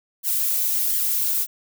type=noise with flanger; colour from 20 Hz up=violet; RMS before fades=-22 dBFS; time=0.23-1.47 s; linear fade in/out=50 ms; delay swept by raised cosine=0.76 to 3.86 ms; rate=1.4 Hz; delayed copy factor=-0.65; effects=none